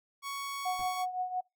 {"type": "tone", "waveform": "sawtooth", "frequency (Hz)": 1114, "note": "C#6", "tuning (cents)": 8, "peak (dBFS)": -32, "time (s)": [0.22, 1.06], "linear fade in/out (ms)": 50}
{"type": "tone with tremolo", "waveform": "sine", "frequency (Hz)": 734, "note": "F#5", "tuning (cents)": -14, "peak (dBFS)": -28, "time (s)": [0.65, 1.41], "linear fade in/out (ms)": 10, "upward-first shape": "triangle", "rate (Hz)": 5.8, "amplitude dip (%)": 75}
{"type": "noise with exponential decay", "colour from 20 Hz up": "brown", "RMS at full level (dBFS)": -43, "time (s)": [0.79, 0.92], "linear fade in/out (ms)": 5, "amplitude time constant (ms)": 27}
{"effects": ["noise-tail reverb RT60 0.2 s tail -26 dB re dry"]}